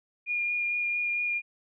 sine tone with vibrato, 2423 Hz, D#7, 47 cents flat, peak -26 dBFS, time 0.26-1.42 s, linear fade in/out 50 ms, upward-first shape sine, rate 4.4 Hz, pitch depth 11 cents each way, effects none

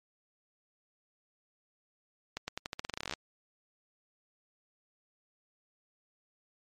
accelerating click train, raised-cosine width 0.2 ms, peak -18 dBFS, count 18, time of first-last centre 2.37-3.137 s, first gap 110 ms, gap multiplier 0.87, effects MP3 64 kbps

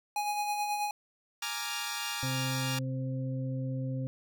square tone with tremolo, 830.6 Hz, G#5, in tune, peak -29 dBFS, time 0.16-0.91 s, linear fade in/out 2 ms, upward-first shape sine, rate 9.3 Hz, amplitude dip 40%
10% pulse chord, Bb dominant seventh, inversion third, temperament equal, 830.6 / 932.3 / 1174.7 / 1396.9 Hz, Ab5 / Bb5 / D6 / F6, 0 / 0 / 0 / 0 cents, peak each -31 dBFS, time 1.42-2.79 s, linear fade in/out 5 ms
harmonic tone, 130.81 Hz, C3, in tune, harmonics 1 / 2 / 4, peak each -32 / -38 / -43 dBFS, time 2.23-4.07 s, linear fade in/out 0 ms
effects none

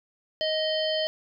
harmonic tone with a mistuned harmonic, 626 Hz, D#5, 10 cents sharp, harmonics 1 / 3 / 5 / 7 / 8, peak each -26 / -37 / -30 / -34 / -38 dBFS, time 0.41-1.07 s, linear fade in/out 0 ms, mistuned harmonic 5, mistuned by -19 cents, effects none

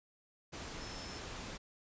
sine tone in noise, 5274 Hz, E8, in tune, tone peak -51 dBFS, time 0.8-1.2 s, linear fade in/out 20 ms, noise pink, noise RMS -45 dBFS, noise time 0.52-1.58 s, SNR -9 dB, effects resampled to 16000 Hz

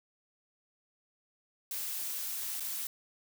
blue noise with dropouts, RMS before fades -37 dBFS, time 1.71-2.87 s, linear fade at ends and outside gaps 1 ms, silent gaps 2.598-2.605 s, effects none

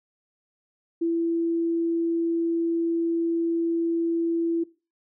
sine tone, 334.2 Hz, E4, 24 cents sharp, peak -21 dBFS, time 1.01-4.64 s, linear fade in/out 10 ms, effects noise-tail reverb RT60 0.3 s tail -20 dB re dry

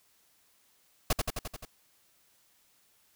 pink noise with echo, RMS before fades -25 dBFS, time 1.1-1.13 s, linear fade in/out 5 ms, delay 87 ms, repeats 6, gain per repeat -3 dB, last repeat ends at 1.652 s, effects white hiss -67 dBFS RMS until 3.15 s

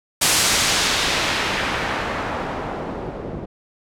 white noise with low-pass filter sweep, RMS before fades -22 dBFS, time 0.21-3.46 s, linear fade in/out 10 ms, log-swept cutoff 9800 to 370 Hz, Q 0.79, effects none

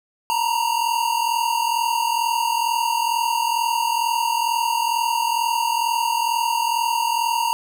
square tone pair together, 915 / 957.2 Hz, A#5 / A#5, -32 / +46 cents, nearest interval minor second, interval 78 cents, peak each -22 / -23 dBFS, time 0.3-7.53 s, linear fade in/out 0 ms, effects none

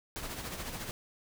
pink noise with tremolo, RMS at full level -38 dBFS, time 0.16-0.91 s, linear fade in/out 0 ms, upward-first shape sine, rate 14 Hz, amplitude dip 50%, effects none

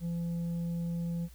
sine tone with tanh clipping, 170 Hz, F3, 46 cents flat, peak -32 dBFS, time 0-1.29 s, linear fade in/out 50 ms, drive 4 dB, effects added 60 Hz sine -50 dBFS peak until 1.34 s + white hiss -61 dBFS RMS until 1.34 s

